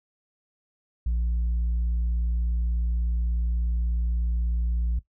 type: tone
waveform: sine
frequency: 58.27 Hz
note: A#1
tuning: in tune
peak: -20 dBFS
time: 1.06-4.99 s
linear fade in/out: 5 ms
effects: noise-tail reverb RT60 0.1 s tail -17 dB re dry + tanh soft clip ceiling -21 dBFS